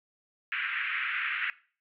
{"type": "band-pass noise", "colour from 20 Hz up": "pink", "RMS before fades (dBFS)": -32, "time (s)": [0.52, 1.5], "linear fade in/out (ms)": 0, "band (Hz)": [1400, 2700], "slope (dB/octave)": 48, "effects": ["noise-tail reverb RT60 0.4 s tail -19 dB re dry"]}